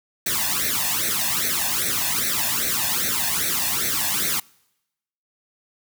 white noise with flanger, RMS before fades -23 dBFS, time 0.26-4.4 s, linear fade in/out 5 ms, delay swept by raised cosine 0.49 to 1.16 ms, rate 2.5 Hz, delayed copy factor +0.9, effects noise-tail reverb RT60 0.9 s tail -26 dB re dry + high-pass 80 Hz 12 dB/octave

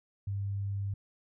sine tone, 99.5 Hz, G2, 26 cents sharp, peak -31 dBFS, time 0.27-0.94 s, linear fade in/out 5 ms, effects none

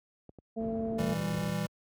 clicks, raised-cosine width 2 ms, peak -35 dBFS, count 3, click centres 0.293 / 0.387 / 0.648 s
harmonic tone, 224.5 Hz, A3, 35 cents sharp, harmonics 1 / 2 / 3, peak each -33 / -36 / -38 dBFS, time 0.56-1.15 s, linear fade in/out 20 ms
pink low-pass noise, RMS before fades -42 dBFS, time 0.57-1.55 s, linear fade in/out 50 ms, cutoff 510 Hz, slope 12 dB/octave
square chord, E diminished, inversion second, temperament just, 118.67 / 164.81 / 197.78 Hz, Bb2 / E3 / G3, +31 / 0 / +16 cents, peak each -39 / -34 / -35 dBFS, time 0.98-1.67 s, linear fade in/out 10 ms
effects high-pass 60 Hz 12 dB/octave

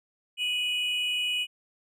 triangle tone pair together, 2497 / 2934 Hz, D#7 / F#7, +6 / -15 cents, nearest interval minor third, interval 279 cents, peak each -29 / -26 dBFS, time 0.37-1.47 s, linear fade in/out 50 ms, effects none

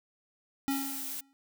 square tone with exponential decay, 274 Hz, C#4, 20 cents flat, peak -27 dBFS, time 0.68-1.33 s, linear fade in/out 0 ms, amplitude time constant 140 ms
blue noise, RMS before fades -38 dBFS, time 0.7-1.21 s, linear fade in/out 10 ms
effects none

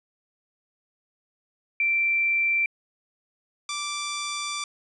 sine / 10% pulse tone pair in turn, 2348 / 1172.6 Hz, D7 / D6, -1 / -3 cents, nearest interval octave, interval 1202 cents, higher first, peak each -20 dBFS, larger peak neither, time 1.8-2.66 / 3.69-4.64 s, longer second, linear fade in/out 2 ms, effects resampled to 24000 Hz

